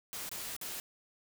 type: noise with dropouts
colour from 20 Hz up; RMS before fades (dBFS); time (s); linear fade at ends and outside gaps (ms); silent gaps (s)
white; -41; 0.13-0.8; 0; 0.292-0.315 / 0.565-0.613
effects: none